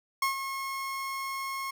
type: tone with ADSR envelope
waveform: 30% pulse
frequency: 1083 Hz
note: C#6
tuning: 41 cents flat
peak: -21 dBFS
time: 0.22-1.71 s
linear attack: 4 ms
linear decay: 120 ms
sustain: -9 dB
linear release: 8 ms
effects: none